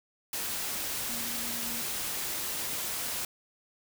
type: tone in noise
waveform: sine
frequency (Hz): 234.5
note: A#3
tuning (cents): +11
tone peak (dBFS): -43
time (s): 1.09-1.82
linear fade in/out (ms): 2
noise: white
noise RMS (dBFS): -34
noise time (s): 0.33-3.25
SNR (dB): -12
effects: none